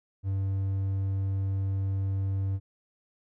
triangle tone, 97 Hz, G2, 18 cents flat, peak -24 dBFS, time 0.23-2.6 s, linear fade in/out 50 ms, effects none

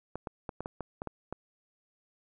clicks, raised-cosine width 1 ms, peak -22 dBFS, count 9, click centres 0.156 / 0.272 / 0.492 / 0.606 / 0.659 / 0.807 / 1.019 / 1.073 / 1.326 s, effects none

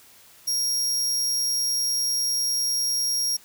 sawtooth tone with amplitude modulation, 5600 Hz, F8, 4 cents sharp, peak -18 dBFS, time 0.47-3.37 s, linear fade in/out 10 ms, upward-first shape sine, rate 130 Hz, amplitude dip 35%, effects white hiss -52 dBFS RMS until 3.44 s

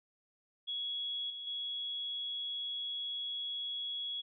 sine tone with level steps, 3346 Hz, G#7, 12 cents sharp, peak -35 / -41 / -36 dBFS, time 0.67-4.22 s, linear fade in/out 20 ms, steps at 1.3 / 1.47 s, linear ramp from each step 2 ms, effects none

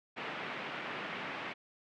white band-pass noise, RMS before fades -41 dBFS, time 0.16-1.54 s, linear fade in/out 20 ms, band 140 to 2600 Hz, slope 24 dB/octave, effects none

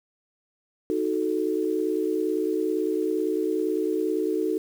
sine chord, D# diminished, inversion none, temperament equal with one note detuned, 312.2 / 370 / 440 Hz, D#4 / F#4 / A4, +6 / 0 / 0 cents, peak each -27 dBFS, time 0.9-4.58 s, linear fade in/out 0 ms, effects 8-bit

